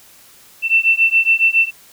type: beating tone pair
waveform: sine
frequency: 2678 / 2685.2 Hz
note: E7 / E7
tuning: +27 / +31 cents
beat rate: 7.2 Hz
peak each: -14 dBFS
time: 0.62-1.71 s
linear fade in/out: 50 ms
effects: white hiss -46 dBFS RMS until 1.92 s